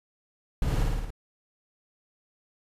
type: noise with echo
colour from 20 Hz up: brown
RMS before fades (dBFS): -27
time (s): 0.62-0.83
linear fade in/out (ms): 2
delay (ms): 55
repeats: 5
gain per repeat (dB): -2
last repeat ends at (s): 1.105
effects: resampled to 32000 Hz